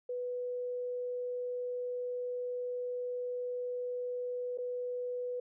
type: tone with dropouts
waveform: sine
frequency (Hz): 493.9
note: B4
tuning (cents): 0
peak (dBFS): -34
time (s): 0.09-5.4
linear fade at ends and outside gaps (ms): 5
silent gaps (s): 4.576-4.584
effects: none